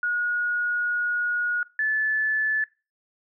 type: tone pair in turn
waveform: sine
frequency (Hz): 1447 / 1737.8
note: F#6 / A6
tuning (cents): -39 / -22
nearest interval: minor third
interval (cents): 317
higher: second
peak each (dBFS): -22 / -21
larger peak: second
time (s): 0.03-1.63 / 1.79-2.64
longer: first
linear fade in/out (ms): 2
effects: noise-tail reverb RT60 0.3 s tail -21 dB re dry